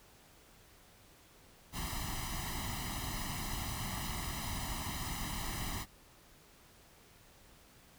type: noise with comb filter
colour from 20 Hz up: pink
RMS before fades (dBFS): -39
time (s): 1.72-5.86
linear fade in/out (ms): 50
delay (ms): 1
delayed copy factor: +0.9
effects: pink hiss -61 dBFS RMS until 7.98 s